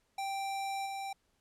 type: tone with level steps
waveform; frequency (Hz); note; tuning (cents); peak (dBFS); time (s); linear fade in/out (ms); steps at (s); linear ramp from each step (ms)
square; 784; G5; 0; -35 / -38; 0.18-1.13; 5; 0.85; 20
effects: pink hiss -75 dBFS RMS until 1.4 s + low-pass 11000 Hz 12 dB/octave